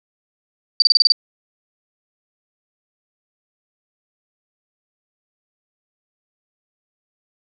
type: tone bursts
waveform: sine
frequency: 4643 Hz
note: D8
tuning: 21 cents flat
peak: -8 dBFS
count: 7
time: 0.8-1.121 s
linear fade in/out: 2 ms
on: 21 ms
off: 29 ms
effects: none